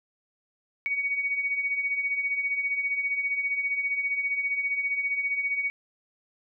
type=beating tone pair; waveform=sine; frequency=2235 / 2250 Hz; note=C#7 / C#7; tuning=+14 / +25 cents; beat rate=15 Hz; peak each=-33 / -26 dBFS; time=0.86-5.7 s; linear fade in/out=0 ms; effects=none